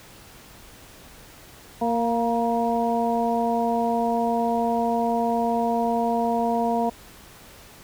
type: harmonic tone with a mistuned harmonic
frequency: 232.4 Hz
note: A#3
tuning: 5 cents flat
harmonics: 1 / 2 / 3 / 4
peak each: -25 / -27 / -24 / -28 dBFS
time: 1.81-6.9 s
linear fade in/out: 10 ms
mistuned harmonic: 4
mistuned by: +31 cents
effects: pink hiss -47 dBFS RMS until 7.83 s